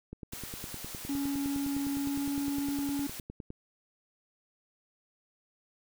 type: click train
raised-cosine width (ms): 3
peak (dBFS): -28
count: 34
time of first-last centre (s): 0.13-3.504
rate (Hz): 9.78
type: noise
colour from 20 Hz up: white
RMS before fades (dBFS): -43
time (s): 0.32-3.2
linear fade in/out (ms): 5
type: tone with pitch glide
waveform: triangle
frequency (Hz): 280 to 282.3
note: C#4 to C#4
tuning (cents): +18 to +32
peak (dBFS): -28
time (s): 1.09-3.07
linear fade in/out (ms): 5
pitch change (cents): +14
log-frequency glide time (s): 1.98-2.5
effects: none